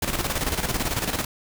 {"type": "noise with tremolo", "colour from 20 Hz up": "pink", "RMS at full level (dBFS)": -24, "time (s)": [0.02, 1.25], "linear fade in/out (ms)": 5, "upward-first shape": "square", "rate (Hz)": 18, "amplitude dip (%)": 60, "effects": []}